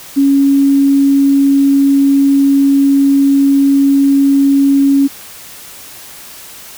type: tone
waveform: sine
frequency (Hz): 277.2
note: C#4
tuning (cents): 0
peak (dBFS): -6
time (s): 0.16-5.08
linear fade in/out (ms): 20
effects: white hiss -33 dBFS RMS until 6.77 s